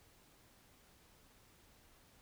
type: silence
effects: pink hiss -66 dBFS RMS until 2.21 s